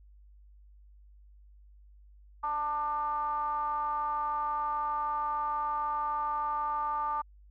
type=ring-modulated tone; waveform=triangle; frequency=151.9 Hz; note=D#3; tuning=41 cents flat; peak=-24 dBFS; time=2.43-7.22 s; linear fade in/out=10 ms; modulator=1040 Hz; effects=added 50 Hz sine -53 dBFS peak until 7.5 s